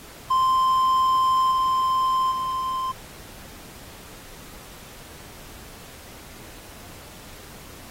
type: tone with level steps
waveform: triangle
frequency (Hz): 1042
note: C6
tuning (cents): -7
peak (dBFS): -15 / -17 / -22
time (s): 0.3-2.92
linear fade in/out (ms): 10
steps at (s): 1.51 / 2.31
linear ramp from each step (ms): 10
effects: pink hiss -44 dBFS RMS until 7.9 s + AAC 48 kbps